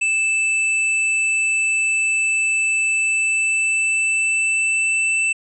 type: tone with pitch glide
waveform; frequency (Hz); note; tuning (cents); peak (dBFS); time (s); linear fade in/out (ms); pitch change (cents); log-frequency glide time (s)
square; 2637 to 2657; E7 to E7; 0 to +13; -17; 0.01-5.33; 10; +13; 2.93-5.07
effects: resampled to 22050 Hz